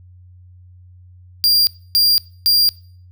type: tone bursts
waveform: 45% pulse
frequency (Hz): 4774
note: D8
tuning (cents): +28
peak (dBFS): -10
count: 3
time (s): 1.44-2.69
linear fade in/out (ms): 0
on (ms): 230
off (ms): 280
effects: noise-tail reverb RT60 0.5 s tail -23 dB re dry + added 90 Hz sine -41 dBFS peak until 3.11 s